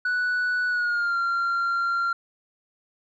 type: tone with pitch glide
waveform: sine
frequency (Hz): 1480 to 1380.9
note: F#6 to F6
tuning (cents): 0 to -20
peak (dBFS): -19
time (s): 0.05-2.13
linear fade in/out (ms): 5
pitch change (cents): -120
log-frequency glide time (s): 0.68-1.17
effects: tanh soft clip ceiling -21 dBFS